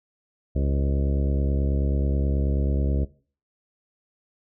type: harmonic tone with a mistuned harmonic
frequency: 69.3 Hz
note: C#2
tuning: in tune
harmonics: 1 / 2 / 3 / 4 / 5 / 6 / 7 / 8 / 9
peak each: -22 / -28 / -32 / -34 / -36 / -38 / -39 / -40 / -41 dBFS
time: 0.55-3.05 s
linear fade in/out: 10 ms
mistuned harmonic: 8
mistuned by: -33 cents
effects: noise-tail reverb RT60 0.4 s tail -18 dB re dry